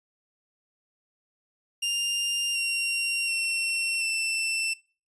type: tone with pitch steps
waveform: sawtooth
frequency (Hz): 2799 / 2757 / 2716 / 2676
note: F7 / F7 / F7 / E7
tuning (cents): +3 / -23 / -49 / +25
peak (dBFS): -22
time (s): 1.82-4.74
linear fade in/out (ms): 10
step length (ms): 730
effects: noise-tail reverb RT60 0.4 s tail -25 dB re dry + resampled to 24000 Hz